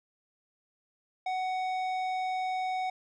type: tone with tanh clipping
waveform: sine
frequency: 745 Hz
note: F#5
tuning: 12 cents sharp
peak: -31 dBFS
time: 1.26-2.9 s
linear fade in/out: 5 ms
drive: 12 dB
effects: none